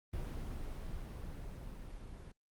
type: noise with level ramp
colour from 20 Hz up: brown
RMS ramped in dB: -40 to -48 dBFS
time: 0.13-2.32 s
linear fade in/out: 5 ms
effects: Opus 24 kbps